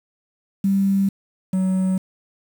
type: tone pair in turn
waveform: sine / triangle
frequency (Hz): 195.9 / 187.51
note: G3 / F#3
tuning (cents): -1 / +23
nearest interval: minor second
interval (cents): 76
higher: first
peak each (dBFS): -15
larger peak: neither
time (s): 0.64-1.09 / 1.53-1.98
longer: neither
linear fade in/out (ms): 5
effects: 7-bit